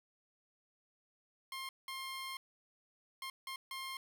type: tone bursts at uneven times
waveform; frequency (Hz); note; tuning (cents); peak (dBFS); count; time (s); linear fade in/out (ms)
15% pulse; 1063; C6; +27; -35; 5; 1.52-1.69 / 1.88-2.37 / 3.22-3.3 / 3.47-3.56 / 3.71-3.97; 2
effects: none